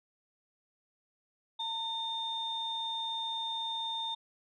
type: tone pair together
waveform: sine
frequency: 907 / 3628 Hz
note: A#5 / A#7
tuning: -48 / -48 cents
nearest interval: 2 octaves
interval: 2400 cents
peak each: -37 / -34 dBFS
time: 1.59-4.15 s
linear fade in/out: 10 ms
effects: tanh soft clip ceiling -26 dBFS